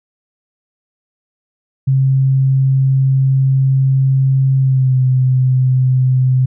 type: tone with pitch glide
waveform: sine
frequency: 133.8 to 129.02 Hz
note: C3 to C3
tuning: +39 to -24 cents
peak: -9 dBFS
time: 1.87-6.46 s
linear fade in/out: 10 ms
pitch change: -63 cents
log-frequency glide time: 4.58-4.98 s
effects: none